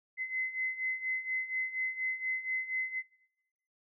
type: beating tone pair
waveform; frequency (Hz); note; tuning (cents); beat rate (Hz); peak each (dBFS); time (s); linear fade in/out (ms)
sine; 2043 / 2047.2; C7 / C7; -42 / -38; 4.2; -37 / -33; 0.17-3.03; 50
effects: noise-tail reverb RT60 1.0 s tail -22 dB re dry